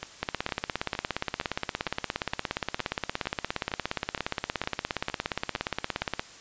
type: two click trains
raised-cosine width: 0.3 ms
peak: -11 / -17 dBFS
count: 103 / 14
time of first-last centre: 0.23-6.195 / 0.03-6.021 s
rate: 17.1 / 2.17 Hz
effects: white hiss -48 dBFS RMS until 6.4 s + resampled to 16000 Hz